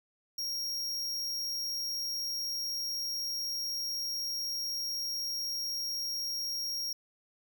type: tone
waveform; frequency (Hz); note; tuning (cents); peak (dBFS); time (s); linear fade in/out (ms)
45% pulse; 5588; F8; 0; -33; 0.38-6.93; 5
effects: 12-bit